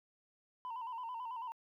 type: tone with vibrato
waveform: sine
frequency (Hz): 958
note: A#5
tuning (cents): +47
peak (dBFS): -38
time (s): 0.65-1.52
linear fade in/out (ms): 0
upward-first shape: square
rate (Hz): 9.1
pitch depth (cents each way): 79
effects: tanh soft clip ceiling -38 dBFS + 13-bit